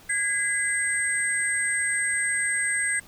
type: tone cluster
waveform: sine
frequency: 1644 / 2024 / 8290 Hz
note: G#6 / B6 / C9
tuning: -18 / +42 / -17 cents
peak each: -27 dBFS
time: 0.09-3 s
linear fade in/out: 10 ms
effects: pink hiss -51 dBFS RMS until 3.07 s